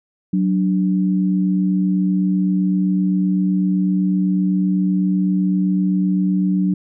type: tone pair together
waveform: sine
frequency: 186.24 / 294.1 Hz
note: F#3 / D4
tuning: +12 / +3 cents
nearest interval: minor sixth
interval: 791 cents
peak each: -15 / -22 dBFS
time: 0.33-6.74 s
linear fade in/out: 5 ms
effects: none